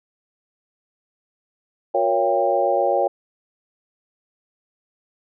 sine tone cluster, 362.1 / 470.2 / 558 / 688 / 795 Hz, F#4 / A#4 / C#5 / F5 / G5, -37 / +15 / +11 / -26 / +24 cents, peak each -26 / -25 / -20 / -24 / -22 dBFS, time 1.94-3.08 s, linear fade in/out 10 ms, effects none

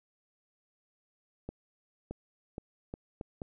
accelerating click train, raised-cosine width 2 ms, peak -25 dBFS, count 6, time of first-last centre 1.49-3.418 s, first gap 620 ms, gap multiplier 0.76, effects none

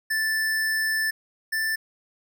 square tone pair in turn, 1760 / 1768 Hz, A6 / A6, 0 / +8 cents, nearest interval unison, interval 8 cents, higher second, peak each -23 / -24 dBFS, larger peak first, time 0.1-1.11 / 1.52-1.76 s, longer first, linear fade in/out 10 ms, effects none

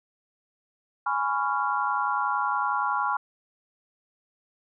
sine chord, C# dominant seventh, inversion second, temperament just, 831.5 / 997.9 / 1108.7 / 1385.9 Hz, G#5 / B5 / C#6 / E#6, +2 / +18 / 0 / -14 cents, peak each -29 dBFS, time 1.06-3.17 s, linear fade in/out 5 ms, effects none

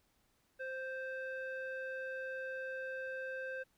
square tone with low-pass filter, 523.3 Hz, C5, in tune, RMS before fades -42 dBFS, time 0.59-3.64 s, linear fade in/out 20 ms, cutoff 1900 Hz, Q 7.6, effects pink hiss -75 dBFS RMS until 3.77 s

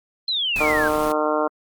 sine exponential sweep, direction down, 4186 to 1537 Hz, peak -20 dBFS, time 0.28-0.88 s, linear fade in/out 2 ms
pink noise, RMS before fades -32 dBFS, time 0.56-1.12 s, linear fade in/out 0 ms
harmonic tone, 152.4 Hz, D#3, 36 cents flat, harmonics 2 / 3 / 4 / 5 / 6 / 7 / 8 / 9, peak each -26 / -25 / -23 / -29 / -29 / -27 / -31 / -29 dBFS, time 0.6-1.48 s, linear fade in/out 10 ms
effects Opus 48 kbps

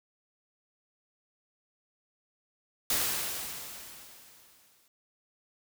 white noise with exponential decay, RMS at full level -27 dBFS, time 2.9-4.88 s, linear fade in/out 2 ms, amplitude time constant 430 ms, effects none

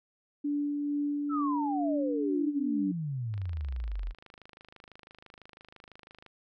sine tone with tremolo, 290.1 Hz, D4, 21 cents flat, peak -27 dBFS, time 0.44-2.92 s, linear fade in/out 10 ms, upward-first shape sine, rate 2.2 Hz, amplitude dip 25%
sine exponential sweep, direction down, 1361 to 38.89 Hz, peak -31 dBFS, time 1.29-4.14 s, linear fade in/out 50 ms
click train, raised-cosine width 0.3 ms, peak -34 dBFS, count 77, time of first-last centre 3.34-6.263 s, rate 26 Hz
effects none

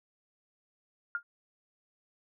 sine tone with exponential decay, 1411 Hz, F6, 17 cents sharp, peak -26 dBFS, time 1.15-1.23 s, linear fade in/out 1 ms, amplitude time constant 17 ms, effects none

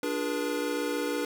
square chord, D diminished seventh, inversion none, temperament equal with one note detuned, 293.7 / 349.2 / 415.3 / 481.2 Hz, D4 / F4 / Ab4 / Cb5, 0 / 0 / 0 / -45 cents, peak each -33 / -39 / -36 / -33 dBFS, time 0.03-1.25 s, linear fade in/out 2 ms, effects none

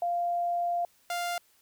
sine / sawtooth tone pair in turn, 696 / 698.9 Hz, F5 / F5, -6 / +1 cents, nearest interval unison, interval 7 cents, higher second, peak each -26 dBFS, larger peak neither, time 0.02-0.85 / 1.1-1.38 s, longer first, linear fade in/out 2 ms, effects white hiss -65 dBFS RMS until 1.61 s

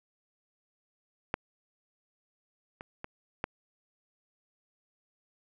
clicks, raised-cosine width 0.5 ms, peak -13 / -26 / -23 / -15 dBFS, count 4, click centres 1.341 / 2.809 / 3.044 / 3.441 s, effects none

